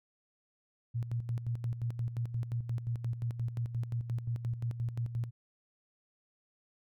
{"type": "tone with tremolo", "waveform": "sine", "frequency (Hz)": 117.9, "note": "A#2", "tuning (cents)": 20, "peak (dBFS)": -30, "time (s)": [0.94, 5.31], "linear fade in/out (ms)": 20, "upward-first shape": "square", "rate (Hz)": 5.7, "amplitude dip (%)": 65, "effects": []}